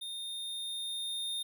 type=tone with level ramp; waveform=square; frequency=3655 Hz; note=A#7; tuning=35 cents flat; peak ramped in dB=-39 to -34 dBFS; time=0.01-1.43 s; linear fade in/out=10 ms; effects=none